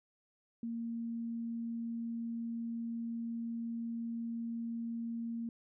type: tone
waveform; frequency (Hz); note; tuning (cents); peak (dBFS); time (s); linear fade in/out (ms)
sine; 231.4; A#3; -13; -36; 0.63-5.49; 2
effects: none